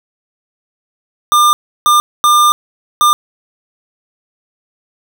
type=tone bursts at uneven times; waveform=square; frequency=1200 Hz; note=D6; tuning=37 cents sharp; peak=-7 dBFS; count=4; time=1.32-1.53 / 1.86-2 / 2.24-2.52 / 3.01-3.13 s; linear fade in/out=0 ms; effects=none